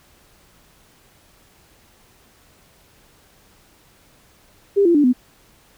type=tone with pitch steps; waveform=sine; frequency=400 / 342.2 / 292.8 / 250.5 Hz; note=G4 / F4 / D4 / B3; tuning=+35 / -35 / -5 / +25 cents; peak=-11 dBFS; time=4.76-5.132 s; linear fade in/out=20 ms; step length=93 ms; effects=pink hiss -54 dBFS RMS until 5.77 s